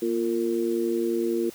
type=tone with amplitude modulation; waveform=sine; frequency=347.2 Hz; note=F4; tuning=10 cents flat; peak=-18 dBFS; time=0.02-1.5 s; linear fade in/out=5 ms; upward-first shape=sine; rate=111 Hz; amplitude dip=100%; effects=white hiss -47 dBFS RMS until 1.54 s